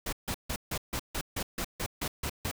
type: noise bursts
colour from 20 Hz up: pink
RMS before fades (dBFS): -33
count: 12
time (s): 0.06-2.514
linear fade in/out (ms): 5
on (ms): 67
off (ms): 150
effects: none